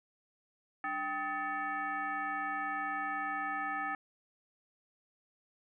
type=tone with frequency modulation; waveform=sine; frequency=1271 Hz; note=D#6; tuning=36 cents sharp; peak=-33 dBFS; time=0.84-3.95 s; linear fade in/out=2 ms; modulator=488 Hz; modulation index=1.4; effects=none